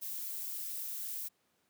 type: noise with amplitude modulation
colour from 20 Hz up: violet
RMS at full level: -38 dBFS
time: 0.01-1.29 s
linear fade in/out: 20 ms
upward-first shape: sine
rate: 209 Hz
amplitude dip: 45%
effects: pink hiss -75 dBFS RMS until 1.69 s + high-pass 150 Hz 12 dB/octave